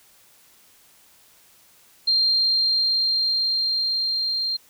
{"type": "tone with level ramp", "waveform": "sine", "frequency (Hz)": 4186, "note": "C8", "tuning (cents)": 0, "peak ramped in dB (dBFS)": [-16, -22], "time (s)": [2.07, 4.57], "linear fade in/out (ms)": 10, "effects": ["white hiss -55 dBFS RMS until 4.69 s"]}